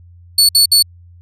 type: tone bursts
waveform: sawtooth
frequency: 4435 Hz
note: C#8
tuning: in tune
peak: -4 dBFS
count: 3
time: 0.38-0.826 s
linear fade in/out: 5 ms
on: 110 ms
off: 58 ms
effects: added 87 Hz sine -39 dBFS peak until 1.21 s + resampled to 32000 Hz